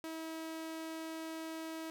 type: tone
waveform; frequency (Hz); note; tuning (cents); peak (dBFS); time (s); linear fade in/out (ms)
sawtooth; 322.1; E4; -40; -37; 0.04-1.9; 0
effects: none